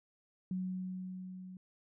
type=tone with level ramp; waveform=sine; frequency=185 Hz; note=F#3; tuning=in tune; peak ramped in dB=-33 to -46 dBFS; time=0.51-1.57 s; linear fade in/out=2 ms; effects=none